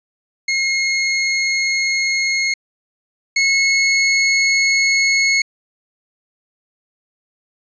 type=tone pair in turn; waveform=sawtooth; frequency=2155 / 2181 Hz; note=C#7 / C#7; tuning=-49 / -29 cents; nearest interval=unison; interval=20 cents; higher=second; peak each=-12 / -9 dBFS; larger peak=second; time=0.48-2.54 / 3.36-5.42 s; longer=neither; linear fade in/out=5 ms; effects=resampled to 16000 Hz